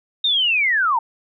sine linear sweep, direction down, 3731 to 865 Hz, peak -15 dBFS, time 0.24-0.99 s, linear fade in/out 5 ms, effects none

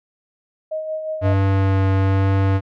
sine tone with tremolo, 627 Hz, D#5, 13 cents sharp, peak -21 dBFS, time 0.71-1.34 s, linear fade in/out 10 ms, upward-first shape sine, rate 5.6 Hz, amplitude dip 45%
square tone with vibrato, 96.7 Hz, G2, 23 cents flat, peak -15 dBFS, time 1.21-2.61 s, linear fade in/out 50 ms, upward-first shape triangle, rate 1.1 Hz, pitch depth 10 cents each way
effects low-pass 2000 Hz 12 dB/octave

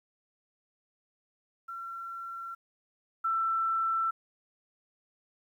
sine tone pair in turn, 1359 / 1335.7 Hz, F6 / E6, -48 / +22 cents, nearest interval unison, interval 30 cents, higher first, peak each -37 / -26 dBFS, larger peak second, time 1.68-2.55 / 3.24-4.11 s, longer neither, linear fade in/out 10 ms, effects 11-bit

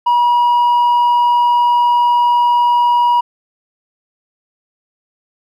triangle tone with hard clipping, 963 Hz, B5, 44 cents flat, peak -8 dBFS, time 0.06-3.21 s, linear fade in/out 10 ms, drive 1 dB, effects none

